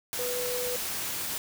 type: tone in noise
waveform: sine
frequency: 493.9 Hz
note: B4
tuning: in tune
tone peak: -31 dBFS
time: 0.19-0.76 s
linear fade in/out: 0 ms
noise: white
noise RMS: -33 dBFS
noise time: 0.13-1.38 s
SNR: -1 dB
effects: none